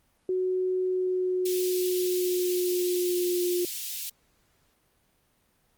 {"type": "tone with pitch glide", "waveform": "sine", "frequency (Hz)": [370, 355.3], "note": ["F#4", "F4"], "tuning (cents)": [0, 30], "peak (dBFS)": -24, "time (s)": [0.29, 3.65], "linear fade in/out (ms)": 2, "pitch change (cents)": -70, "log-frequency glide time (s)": [0.84, 3.43]}
{"type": "high-pass noise", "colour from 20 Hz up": "white", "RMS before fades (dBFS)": -35, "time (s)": [1.45, 4.1], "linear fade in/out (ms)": 10, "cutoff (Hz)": 2700, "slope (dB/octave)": 24}
{"effects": ["pink hiss -68 dBFS RMS until 5.77 s", "Opus 32 kbps"]}